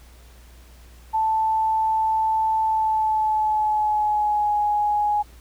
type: tone with pitch glide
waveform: sine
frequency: 880 to 834 Hz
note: A5 to G#5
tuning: 0 to +7 cents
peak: -18 dBFS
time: 1.13-5.23 s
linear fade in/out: 20 ms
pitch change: -93 cents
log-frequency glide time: 2.63-4.54 s
effects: added 60 Hz sine -45 dBFS peak until 5.4 s + pink hiss -53 dBFS RMS until 5.4 s